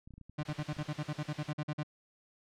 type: clicks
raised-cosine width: 5 ms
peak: -39 dBFS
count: 12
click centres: 0.075 / 0.107 / 0.138 / 0.18 / 0.213 / 0.296 / 0.41 / 0.497 / 0.596 / 0.731 / 0.768 / 0.805 s
type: tone bursts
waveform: 35% pulse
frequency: 150 Hz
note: D3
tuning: 37 cents sharp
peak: -31 dBFS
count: 15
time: 0.38-1.833 s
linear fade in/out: 10 ms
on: 53 ms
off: 47 ms
type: noise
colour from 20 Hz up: white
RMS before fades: -47 dBFS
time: 0.45-1.52 s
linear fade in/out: 5 ms
effects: low-pass 4000 Hz 12 dB/octave